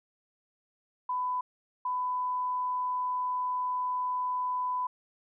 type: tone bursts at uneven times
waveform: sine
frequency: 1000 Hz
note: B5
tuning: 21 cents sharp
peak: -28 dBFS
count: 2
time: 1.09-1.41 / 1.85-4.87 s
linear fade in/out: 5 ms
effects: none